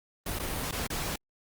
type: noise with dropouts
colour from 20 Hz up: pink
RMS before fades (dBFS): -33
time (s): 0.26-1.16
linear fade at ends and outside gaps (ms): 5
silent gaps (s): 0.389-0.396 / 0.712-0.724 / 0.869-0.901
effects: Opus 32 kbps